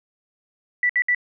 sine tone bursts, 1966 Hz, B6, 8 cents flat, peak -16 dBFS, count 3, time 0.83-1.148 s, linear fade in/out 2 ms, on 64 ms, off 63 ms, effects none

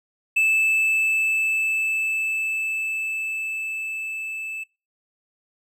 triangle tone with level ramp, 2628 Hz, E7, 6 cents flat, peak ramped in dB -14 to -27 dBFS, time 0.36-4.64 s, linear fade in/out 10 ms, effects noise-tail reverb RT60 0.3 s tail -23 dB re dry

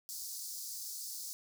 pink high-pass noise, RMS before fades -43 dBFS, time 0.09-1.33 s, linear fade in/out 0 ms, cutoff 4600 Hz, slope 48 dB/octave, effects none

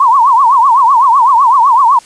sine tone with vibrato, 1010 Hz, B5, 39 cents sharp, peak -4 dBFS, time 0-1.99 s, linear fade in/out 5 ms, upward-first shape triangle, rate 7.9 Hz, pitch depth 240 cents each way, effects white hiss -39 dBFS RMS until 2.05 s + resampled to 22050 Hz

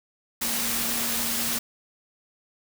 sine tone in noise, 233.1 Hz, A#3, in tune, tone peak -36 dBFS, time 0.41-1.59 s, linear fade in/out 10 ms, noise white, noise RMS -27 dBFS, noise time 0.41-1.59 s, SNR -12 dB, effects none

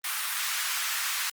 pink high-pass noise, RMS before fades -30 dBFS, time 0.04-1.3 s, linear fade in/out 5 ms, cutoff 1200 Hz, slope 24 dB/octave, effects Opus 32 kbps

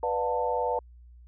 sine chord, B half-diminished seventh, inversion none, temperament just, 493.9 / 592.7 / 711.2 / 889 Hz, B4 / D5 / F5 / A5, 0 / +16 / +31 / +18 cents, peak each -29 / -33 / -33 / -29 dBFS, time 0.03-0.79 s, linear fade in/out 2 ms, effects added 60 Hz sine -48 dBFS peak until 1.27 s

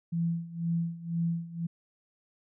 sine tone with tremolo, 168.1 Hz, E3, 34 cents sharp, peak -25 dBFS, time 0.12-1.67 s, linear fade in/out 10 ms, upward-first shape sine, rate 2 Hz, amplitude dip 85%, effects none

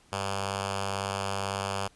5% pulse tone with notch filter, 98 Hz, G2, in tune, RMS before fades -32 dBFS, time 0.12-1.88 s, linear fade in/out 10 ms, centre 290 Hz, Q 0.91, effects pink hiss -61 dBFS RMS until 1.95 s + resampled to 24000 Hz

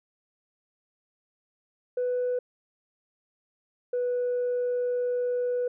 sine tone pair in turn, 495.9 / 491.9 Hz, B4 / B4, +7 / -7 cents, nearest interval unison, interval 14 cents, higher first, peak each -23 dBFS, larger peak neither, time 1.97-2.39 / 3.93-5.68 s, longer second, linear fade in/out 5 ms, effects tanh soft clip ceiling -22 dBFS

